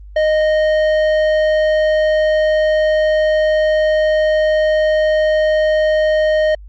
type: tone with tanh clipping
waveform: sine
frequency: 619 Hz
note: D#5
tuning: 9 cents flat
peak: -13 dBFS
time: 0.16-6.55 s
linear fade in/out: 5 ms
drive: 11 dB
effects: added 50 Hz sine -33 dBFS peak until 6.68 s + Opus 32 kbps